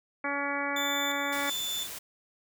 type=harmonic tone; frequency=283 Hz; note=C#4; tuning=36 cents sharp; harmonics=1 / 2 / 3 / 4 / 5 / 6 / 7 / 8; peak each=-37 / -37 / -37 / -37 / -37 / -37 / -37 / -37 dBFS; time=0.24-1.5 s; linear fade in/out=5 ms
type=tone with tremolo; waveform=35% pulse; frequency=3520 Hz; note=A7; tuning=in tune; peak=-29 dBFS; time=0.76-1.87 s; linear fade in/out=5 ms; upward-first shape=square; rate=1.4 Hz; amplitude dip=55%
type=noise; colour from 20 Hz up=white; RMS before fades=-40 dBFS; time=1.32-1.99 s; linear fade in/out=10 ms
effects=none